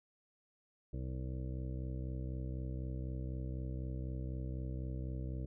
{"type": "harmonic tone", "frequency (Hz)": 64, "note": "C2", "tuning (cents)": -38, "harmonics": [1, 2, 3, 4, 5, 7, 8, 9], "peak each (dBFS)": [-40, -42, -50, -53, -50, -55, -58, -58], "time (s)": [0.93, 5.46], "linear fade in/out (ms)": 5, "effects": []}